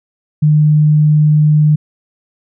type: tone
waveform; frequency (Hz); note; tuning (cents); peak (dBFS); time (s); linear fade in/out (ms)
sine; 151.5; D#3; -46; -6; 0.42-1.76; 10
effects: none